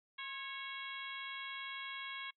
harmonic tone with a mistuned harmonic, 551 Hz, C#5, 11 cents flat, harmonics 2 / 3 / 4 / 5 / 6 / 7, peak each -49 / -49 / -46 / -52 / -48 / -55 dBFS, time 0.18-2.31 s, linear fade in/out 10 ms, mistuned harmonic 2, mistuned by -49 cents, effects noise-tail reverb RT60 0.1 s tail -25 dB re dry

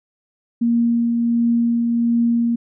sine tone with tremolo, 234.5 Hz, A#3, 11 cents sharp, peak -13 dBFS, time 0.61-2.56 s, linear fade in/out 10 ms, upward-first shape triangle, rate 1.4 Hz, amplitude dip 30%, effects none

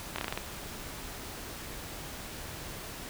slowing click train, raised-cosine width 0.3 ms, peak -16 dBFS, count 7, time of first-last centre 0.16-0.375 s, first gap 24 ms, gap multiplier 1.16, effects pink hiss -42 dBFS RMS until 3.09 s

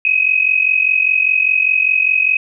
sine tone pair together, 2514 / 2559 Hz, D#7 / D#7, +17 / +48 cents, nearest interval unison, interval 31 cents, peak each -14 dBFS, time 0.05-2.37 s, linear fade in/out 2 ms, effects none

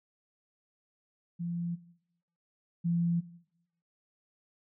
sine tone pair in turn, 171.7 / 170.61 Hz, F3 / F3, -29 / -40 cents, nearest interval unison, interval 11 cents, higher first, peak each -32 / -26 dBFS, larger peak second, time 1.39-1.76 / 2.84-3.21 s, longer neither, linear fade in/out 20 ms, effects noise-tail reverb RT60 0.8 s tail -18 dB re dry

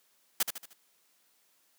white noise with echo, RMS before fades -26 dBFS, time 0.4-0.43 s, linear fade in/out 5 ms, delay 76 ms, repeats 4, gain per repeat -7 dB, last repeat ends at 0.734 s, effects white hiss -69 dBFS RMS until 1.78 s + high-pass 200 Hz 12 dB/octave

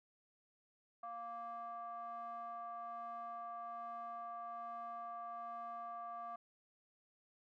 triangle ring-modulated tone, 233.1 Hz, A#3, in tune, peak -39 dBFS, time 1.03-6.36 s, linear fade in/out 5 ms, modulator 933 Hz, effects none

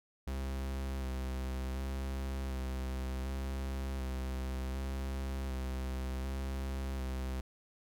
45% pulse tone with vibrato, 65.8 Hz, C2, 10 cents sharp, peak -35 dBFS, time 0.27-7.41 s, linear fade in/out 5 ms, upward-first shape square, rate 0.67 Hz, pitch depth 20 cents each way, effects none

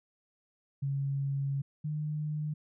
sine tone pair in turn, 138.59 / 151.45 Hz, C#3 / D#3, 0 / -46 cents, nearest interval major second, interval 154 cents, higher second, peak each -29 / -31 dBFS, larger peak first, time 0.82-1.62 / 1.84-2.54 s, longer first, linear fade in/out 10 ms, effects none

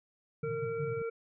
harmonic tone, 458.3 Hz, A#4, 29 cents flat, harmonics 1 / 3 / 5, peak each -33 / -44 / -49 dBFS, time 0.43-1.1 s, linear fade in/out 10 ms
pink band-pass noise, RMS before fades -41 dBFS, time 0.43-1.02 s, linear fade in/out 2 ms, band 110 to 160 Hz, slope 96 dB/octave
effects none

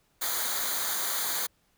white noise with comb filter, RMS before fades -30 dBFS, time 0.21-1.47 s, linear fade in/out 10 ms, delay 0.37 ms, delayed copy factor -0.75, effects pink hiss -69 dBFS RMS until 1.77 s

